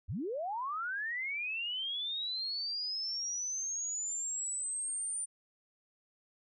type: linear sweep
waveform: sine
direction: up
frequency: 57 to 9200 Hz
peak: -34 dBFS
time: 0.08-5.26 s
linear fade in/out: 20 ms
effects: none